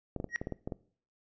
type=clicks; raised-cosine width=2 ms; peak=-22 dBFS; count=8; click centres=0.163 / 0.201 / 0.243 / 0.415 / 0.471 / 0.523 / 0.675 / 0.722 s
type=tone with exponential growth; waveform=triangle; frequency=1892 Hz; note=A#6; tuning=25 cents sharp; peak=-24 dBFS; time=0.29-0.36 s; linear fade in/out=0 ms; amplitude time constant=15 ms
effects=noise-tail reverb RT60 0.5 s tail -21 dB re dry + resampled to 16000 Hz